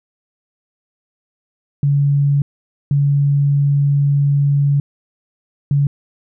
sine tone bursts at uneven times, 142 Hz, C#3, 42 cents sharp, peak -11 dBFS, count 3, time 1.83-2.42 / 2.91-4.8 / 5.71-5.87 s, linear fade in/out 2 ms, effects none

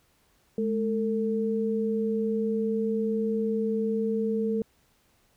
sine tone pair together, 212.3 / 449.8 Hz, G#3 / A4, +38 / +38 cents, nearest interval octave + minor second, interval 1300 cents, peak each -27 dBFS, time 0.58-4.62 s, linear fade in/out 2 ms, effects pink hiss -66 dBFS RMS until 5.36 s

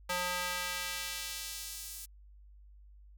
square tone with high-pass filter sweep, 179.1 Hz, F3, 44 cents sharp, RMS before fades -38 dBFS, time 0.09-2.06 s, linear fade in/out 10 ms, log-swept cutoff 750 to 8400 Hz, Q 0.7, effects added 50 Hz sine -53 dBFS peak until 3.17 s

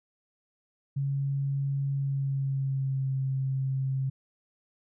sine tone with pitch glide, 138.59 to 133.64 Hz, C#3 to C3, 0 to +37 cents, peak -26 dBFS, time 0.96-4.1 s, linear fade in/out 10 ms, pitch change -63 cents, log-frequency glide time 1.92-3.12 s, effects none

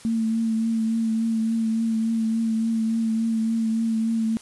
sine tone with vibrato, 224.9 Hz, A3, 38 cents sharp, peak -20 dBFS, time 0.05-4.37 s, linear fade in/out 0 ms, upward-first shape triangle, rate 3.5 Hz, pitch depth 28 cents each way, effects white hiss -47 dBFS RMS until 4.41 s + resampled to 24000 Hz

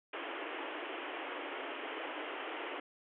pink band-pass noise, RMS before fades -42 dBFS, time 0.13-2.8 s, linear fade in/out 5 ms, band 280 to 3200 Hz, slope 96 dB/octave, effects none

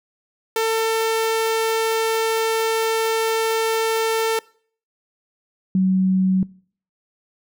sawtooth / sine tone pair in turn, 447.8 / 187.84 Hz, A4 / F#3, +30 / +26 cents, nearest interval octave + minor third, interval 1504 cents, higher first, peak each -14 dBFS, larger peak neither, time 0.56-4.39 / 5.75-6.43 s, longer first, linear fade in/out 2 ms, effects noise-tail reverb RT60 0.5 s tail -23 dB re dry

